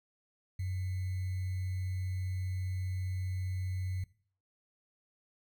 sine tone with sample-and-hold, 92.5 Hz, F#2, in tune, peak -32 dBFS, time 0.59-4.04 s, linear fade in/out 5 ms, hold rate 2100 Hz, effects noise-tail reverb RT60 0.5 s tail -19 dB re dry + MP3 96 kbps

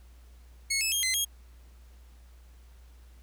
15% pulse tone with pitch steps, 2185 / 2604 / 3232 / 2054 / 3268 Hz, C#7 / E7 / G#7 / C7 / G#7, -26 / -22 / -48 / -33 / -29 cents, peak -19 dBFS, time 0.7-1.25 s, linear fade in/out 10 ms, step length 110 ms, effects added 60 Hz sine -50 dBFS peak until 3.22 s + pink hiss -64 dBFS RMS until 3.22 s

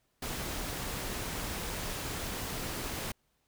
pink noise, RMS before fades -37 dBFS, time 0.22-3.12 s, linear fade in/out 5 ms, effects pink hiss -75 dBFS RMS until 3.47 s

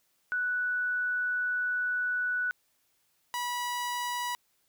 sine / sawtooth tone pair in turn, 1480 / 974.6 Hz, F#6 / B5, 0 / -23 cents, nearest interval perfect fifth, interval 723 cents, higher first, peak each -27 dBFS, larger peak neither, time 0.32-2.51 / 3.34-4.35 s, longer first, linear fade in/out 0 ms, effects white hiss -72 dBFS RMS until 4.68 s

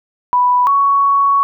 sine tone pair in turn, 987.8 / 1116.2 Hz, B5 / C#6, 0 / +12 cents, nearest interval major second, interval 212 cents, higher second, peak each -9 dBFS, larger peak neither, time 0.33-0.67 / 0.67-1.43 s, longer second, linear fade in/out 0 ms, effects none

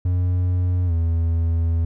triangle tone with pitch glide, 89.9 to 82.92 Hz, F#2 to E2, -49 to +11 cents, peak -15 dBFS, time 0.05-1.85 s, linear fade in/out 5 ms, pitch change -140 cents, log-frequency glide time 0.86-0.92 s, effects none

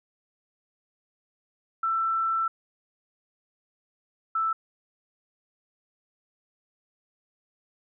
sine tone pair in turn, 1334 / 1321.7 Hz, E6 / E6, +20 / +4 cents, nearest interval unison, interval 16 cents, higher first, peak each -23 dBFS, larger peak neither, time 1.83-2.48 / 4.35-4.53 s, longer first, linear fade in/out 5 ms, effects none

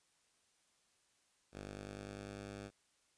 10% pulse ring-modulated tone, 100 Hz, G2, 35 cents sharp, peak -35 dBFS, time 1.52-2.71 s, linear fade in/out 50 ms, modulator 25.1 Hz, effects white hiss -75 dBFS RMS until 3.17 s + resampled to 22050 Hz

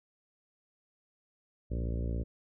harmonic tone with a mistuned harmonic, 58.3 Hz, A#1, 1 cent sharp, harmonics 1 / 2 / 3 / 4 / 5 / 6 / 7 / 8 / 9 / 10, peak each -32 / -38 / -42 / -44 / -46 / -48 / -49 / -50 / -51 / -52 dBFS, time 1.7-2.24 s, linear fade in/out 20 ms, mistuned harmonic 1, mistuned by +140 cents, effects none

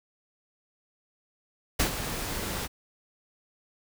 pink noise with ADSR envelope, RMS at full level -23 dBFS, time 1.79-2.68 s, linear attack 10 ms, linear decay 94 ms, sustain -10 dB, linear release 31 ms, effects none

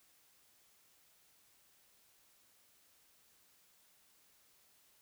silence, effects white hiss -69 dBFS RMS until 5.01 s

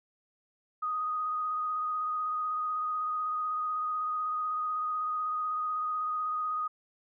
sine tone with vibrato, 1244.5 Hz, D#6, in tune, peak -29 dBFS, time 0.82-6.68 s, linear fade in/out 10 ms, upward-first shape square, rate 16 Hz, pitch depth 14 cents each way, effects none

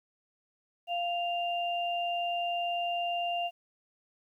sine tone pair together, 697.8 / 2791 Hz, F5 / F7, -2 / -2 cents, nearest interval 2 octaves, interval 2400 cents, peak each -30 / -35 dBFS, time 0.87-3.51 s, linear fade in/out 50 ms, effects 11-bit

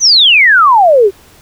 sine exponential sweep, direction down, 6300 to 370 Hz, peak -3 dBFS, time 0-1.11 s, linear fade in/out 50 ms, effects pink hiss -42 dBFS RMS until 1.41 s

